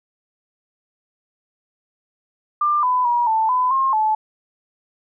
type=tone with pitch steps; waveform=sine; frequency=1192 / 1002 / 958 / 884 / 1006 / 1068 / 866 Hz; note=D6 / B5 / A#5 / A5 / B5 / C6 / A5; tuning=+25 / +25 / +47 / +8 / +32 / +35 / -28 cents; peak=-15 dBFS; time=2.61-4.15 s; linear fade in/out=5 ms; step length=220 ms; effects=none